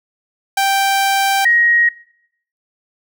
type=tone pair in turn; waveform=sawtooth / sine; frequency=784 / 1885.8 Hz; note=G5 / A#6; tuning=0 / +20 cents; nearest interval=octave + minor third; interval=1520 cents; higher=second; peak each=-9 dBFS; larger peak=neither; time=0.57-1.45 / 1.45-1.89 s; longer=first; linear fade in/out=5 ms; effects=noise-tail reverb RT60 0.7 s tail -22 dB re dry